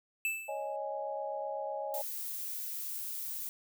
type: tone with exponential decay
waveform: square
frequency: 2637 Hz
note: E7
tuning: in tune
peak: -29 dBFS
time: 0.25-0.76 s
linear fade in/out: 1 ms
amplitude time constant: 110 ms
type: chord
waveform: sine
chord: C# suspended second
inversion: none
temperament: equal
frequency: 554.4 / 622.3 / 830.6 Hz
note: C#5 / D#5 / G#5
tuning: 0 / 0 / 0 cents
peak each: -39 dBFS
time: 0.48-2.02 s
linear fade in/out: 10 ms
type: noise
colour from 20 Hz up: violet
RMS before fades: -39 dBFS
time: 1.94-3.49 s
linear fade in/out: 0 ms
effects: none